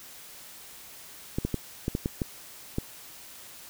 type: clicks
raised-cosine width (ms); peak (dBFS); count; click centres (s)
3; -14; 8; 1.385 / 1.45 / 1.543 / 1.881 / 1.951 / 2.059 / 2.218 / 2.784
effects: white hiss -47 dBFS RMS until 3.69 s